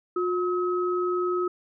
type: tone pair together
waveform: sine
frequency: 358.9 / 1279 Hz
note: F4 / D#6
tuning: +47 / +47 cents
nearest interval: octave + minor seventh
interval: 2200 cents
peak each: -24 / -29 dBFS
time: 0.16-1.48 s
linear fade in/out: 5 ms
effects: none